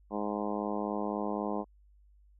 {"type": "harmonic tone", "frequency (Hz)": 103.83, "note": "G#2", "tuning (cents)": 0, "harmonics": [2, 3, 4, 5, 6, 7, 8, 9, 10], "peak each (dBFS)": [-36, -38, -39, -40, -41, -41, -42, -43, -43], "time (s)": [0.1, 1.65], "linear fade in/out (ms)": 50, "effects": ["added 50 Hz sine -58 dBFS peak until 2.39 s"]}